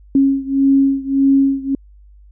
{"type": "beating tone pair", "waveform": "sine", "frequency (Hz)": [272.6, 274.3], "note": ["C#4", "C#4"], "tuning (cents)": [-29, -18], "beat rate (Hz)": 1.7, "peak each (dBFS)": [-13, -15], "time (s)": [0.15, 1.75], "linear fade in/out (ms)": 2, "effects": ["added 50 Hz sine -41 dBFS peak until 2.31 s"]}